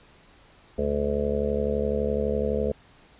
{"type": "harmonic tone", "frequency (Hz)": 71.9, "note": "D2", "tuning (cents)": -36, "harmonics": [1, 2, 3, 5, 6, 7, 8, 9], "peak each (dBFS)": [-31, -38, -30, -40, -28, -28, -36, -35], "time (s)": [0.78, 2.72], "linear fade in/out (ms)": 5, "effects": ["pink hiss -55 dBFS RMS until 3.19 s", "resampled to 8000 Hz"]}